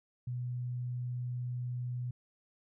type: tone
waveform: sine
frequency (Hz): 123.47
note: B2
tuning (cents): 0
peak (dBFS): -34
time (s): 0.27-2.11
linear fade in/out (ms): 5
effects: none